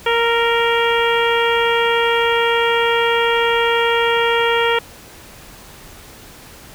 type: harmonic tone with a mistuned harmonic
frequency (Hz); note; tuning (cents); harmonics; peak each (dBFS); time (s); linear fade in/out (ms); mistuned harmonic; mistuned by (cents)
466.2; A#4; 0; 1 / 2 / 3 / 4 / 5 / 6 / 7; -17 / -20 / -22 / -23 / -24 / -25 / -25; 0.06-4.79; 5; 3; -19
effects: pink hiss -40 dBFS RMS until 6.74 s